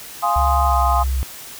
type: chord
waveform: sine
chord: F minor seventh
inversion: none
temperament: equal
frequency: 698.5 / 830.6 / 1046.5 / 1244.5 Hz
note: F5 / Ab5 / C6 / Eb6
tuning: 0 / 0 / 0 / 0 cents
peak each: -21 dBFS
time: 0.22-1.04 s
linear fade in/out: 20 ms
type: tone with pitch glide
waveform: sine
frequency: 69.5 to 65.22 Hz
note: C#2 to C2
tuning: +5 to -5 cents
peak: -17 dBFS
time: 0.36-1.23 s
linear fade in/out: 0 ms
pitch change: -110 cents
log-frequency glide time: 0.65-0.78 s
effects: white hiss -36 dBFS RMS until 1.59 s